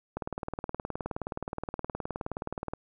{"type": "click train", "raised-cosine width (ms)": 1, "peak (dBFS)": -19, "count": 50, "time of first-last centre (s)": [0.17, 2.735], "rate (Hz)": 19.1, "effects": []}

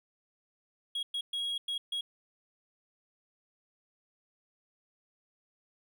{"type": "tone bursts at uneven times", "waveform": "triangle", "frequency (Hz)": 3303, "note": "G#7", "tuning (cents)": -10, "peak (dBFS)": -30, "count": 5, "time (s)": [[0.95, 1.03], [1.14, 1.21], [1.33, 1.58], [1.68, 1.78], [1.92, 2.01]], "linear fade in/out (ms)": 5, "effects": []}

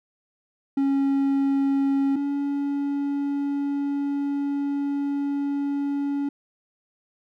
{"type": "tone pair in turn", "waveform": "triangle", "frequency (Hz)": [275.1, 282.7], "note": ["C#4", "C#4"], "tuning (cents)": [-13, 34], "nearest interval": "unison", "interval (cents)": 47, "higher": "second", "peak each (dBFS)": [-17, -21], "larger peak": "first", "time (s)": [[0.77, 2.16], [2.16, 6.29]], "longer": "second", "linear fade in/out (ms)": 5, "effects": []}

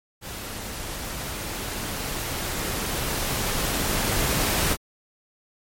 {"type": "noise with level ramp", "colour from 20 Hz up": "pink", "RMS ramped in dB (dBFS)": [-35, -22], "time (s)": [0.21, 4.77], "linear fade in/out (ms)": 50, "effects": ["MP3 64 kbps"]}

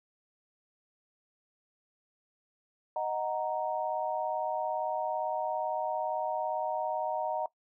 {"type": "chord", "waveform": "sine", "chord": "D# minor", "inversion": "none", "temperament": "equal", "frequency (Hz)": [622.3, 740, 932.3], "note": ["D#5", "F#5", "A#5"], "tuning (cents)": [0, 0, 0], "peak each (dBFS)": -34, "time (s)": [2.96, 7.46], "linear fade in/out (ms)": 2, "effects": ["noise-tail reverb RT60 0.1 s tail -19 dB re dry"]}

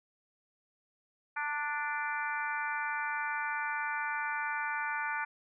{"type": "harmonic tone with a mistuned harmonic", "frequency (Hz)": 293.7, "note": "D4", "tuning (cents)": 0, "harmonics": [3, 4, 5, 6, 7, 8], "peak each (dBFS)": [-37, -41, -36, -40, -44, -42], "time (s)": [1.36, 5.25], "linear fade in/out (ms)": 10, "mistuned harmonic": 3, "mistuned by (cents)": 19, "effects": []}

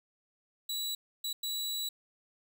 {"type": "tone bursts at uneven times", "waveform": "sawtooth", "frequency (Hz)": 3926, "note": "B7", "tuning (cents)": -11, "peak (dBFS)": -30, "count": 3, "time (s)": [[0.69, 0.95], [1.24, 1.33], [1.43, 1.89]], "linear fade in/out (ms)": 5, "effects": ["11-bit"]}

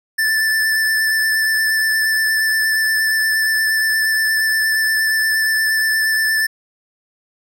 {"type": "tone with vibrato", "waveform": "square", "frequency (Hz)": 1760, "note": "A6", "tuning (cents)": 0, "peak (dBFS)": -15, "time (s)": [0.18, 6.47], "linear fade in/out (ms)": 10, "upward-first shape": "sine", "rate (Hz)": 8.5, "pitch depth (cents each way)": 16, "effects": []}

